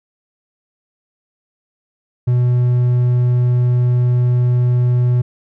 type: tone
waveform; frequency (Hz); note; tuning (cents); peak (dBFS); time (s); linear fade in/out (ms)
triangle; 123.2; B2; -4; -9; 2.27-5.22; 10
effects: none